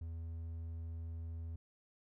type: tone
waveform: triangle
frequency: 82.41 Hz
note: E2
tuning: in tune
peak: -39 dBFS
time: 0.01-1.56 s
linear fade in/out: 5 ms
effects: none